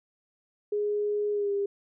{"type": "tone with pitch glide", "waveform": "sine", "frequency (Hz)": [415.3, 401.4], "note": ["G#4", "G4"], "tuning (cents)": [0, 41], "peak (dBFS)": -25, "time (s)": [0.72, 1.66], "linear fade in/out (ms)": 5, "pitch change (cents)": -59, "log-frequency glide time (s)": [1.32, 1.52], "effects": []}